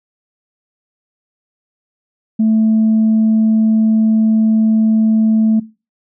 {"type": "tone", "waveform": "sine", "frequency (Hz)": 220, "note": "A3", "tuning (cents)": 0, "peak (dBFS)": -8, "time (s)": [2.39, 5.6], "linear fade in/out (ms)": 10, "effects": ["noise-tail reverb RT60 0.3 s tail -20 dB re dry", "tanh soft clip ceiling -6 dBFS"]}